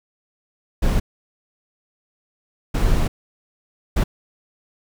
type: noise bursts at uneven times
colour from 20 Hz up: brown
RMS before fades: -17 dBFS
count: 3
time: 0.82-1 / 2.74-3.08 / 3.96-4.04 s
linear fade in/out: 10 ms
effects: none